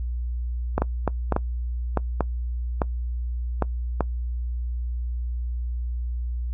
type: clicks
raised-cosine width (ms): 1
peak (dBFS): -7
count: 10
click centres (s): 0.78 / 0.82 / 1.077 / 1.323 / 1.364 / 1.973 / 2.207 / 2.818 / 3.623 / 4.007
effects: noise-tail reverb RT60 0.1 s tail -23 dB re dry + added 60 Hz sine -25 dBFS peak until 6.53 s